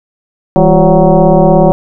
sine tone with frequency modulation, 201.4 Hz, G3, 47 cents sharp, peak -3 dBFS, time 0.56-1.72 s, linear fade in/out 0 ms, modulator 183 Hz, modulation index 3.2, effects none

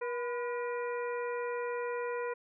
harmonic tone with a mistuned harmonic, 480.7 Hz, B4, 47 cents flat, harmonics 1 / 2 / 3 / 4 / 5, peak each -34 / -40 / -44 / -46 / -48 dBFS, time 0.01-2.34 s, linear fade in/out 10 ms, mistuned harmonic 2, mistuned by +62 cents, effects none

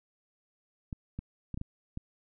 clicks, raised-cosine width 5 ms, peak -24 dBFS, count 6, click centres 0.928 / 1.19 / 1.543 / 1.575 / 1.614 / 1.974 s, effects none

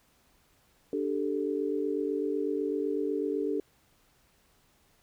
sine chord, D suspended fourth, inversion none, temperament equal, 293.7 / 392 / 440 Hz, D4 / G4 / A4, 0 / 0 / 0 cents, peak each -32 dBFS, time 0.93-3.6 s, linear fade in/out 2 ms, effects pink hiss -66 dBFS RMS until 5.02 s

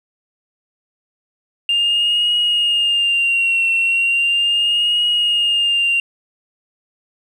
sine tone with vibrato, 2800 Hz, F7, 4 cents sharp, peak -12 dBFS, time 1.69-6 s, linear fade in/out 2 ms, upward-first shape triangle, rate 0.37 Hz, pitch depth 57 cents each way, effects tanh soft clip ceiling -10 dBFS + 8-bit

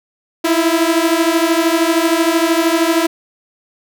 sawtooth beating tone pair, 324.1 / 337.1 Hz, E4 / E4, -29 / +39 cents, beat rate 13 Hz, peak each -11 dBFS, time 0.44-3.07 s, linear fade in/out 10 ms, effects none

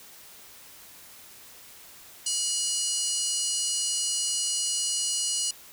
harmonic tone with a mistuned harmonic, 970 Hz, B5, 31 cents flat, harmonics 3 / 4 / 5 / 6 / 7 / 8 / 9 / 10, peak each -34 / -34 / -34 / -34 / -34 / -34 / -34 / -34 dBFS, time 2.26-5.51 s, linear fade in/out 5 ms, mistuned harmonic 4, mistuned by +140 cents, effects white hiss -49 dBFS RMS until 5.72 s

